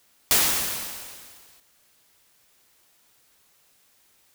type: noise with exponential decay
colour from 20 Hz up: white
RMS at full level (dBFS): -17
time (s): 0.31-1.6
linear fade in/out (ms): 0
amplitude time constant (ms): 280
effects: white hiss -62 dBFS RMS until 4.34 s